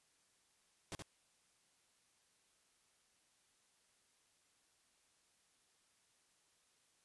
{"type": "noise with echo", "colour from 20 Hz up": "pink", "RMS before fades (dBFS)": -45, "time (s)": [0.92, 0.95], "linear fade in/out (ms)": 0, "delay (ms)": 72, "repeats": 1, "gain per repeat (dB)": -4, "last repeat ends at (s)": 1.022, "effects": ["white hiss -75 dBFS RMS until 7.04 s", "resampled to 24000 Hz"]}